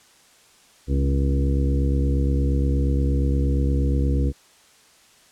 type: harmonic tone with a mistuned harmonic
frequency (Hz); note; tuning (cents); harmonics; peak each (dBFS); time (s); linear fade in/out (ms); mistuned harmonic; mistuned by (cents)
68.5; C#2; -20; 1 / 2 / 3 / 4 / 5 / 6 / 7; -19 / -25 / -33 / -28 / -33 / -39 / -33; 0.87-4.33; 50; 3; +24
effects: white hiss -54 dBFS RMS until 5.31 s + low-pass 9000 Hz 12 dB/octave